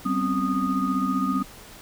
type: tone cluster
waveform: sine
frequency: 193 / 255.1 / 270.3 / 1237 Hz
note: G3 / C4 / C#4 / D#6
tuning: -27 / -44 / -44 / -10 cents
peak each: -27 dBFS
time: 0.05-1.43 s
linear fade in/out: 10 ms
effects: pink hiss -45 dBFS RMS until 1.81 s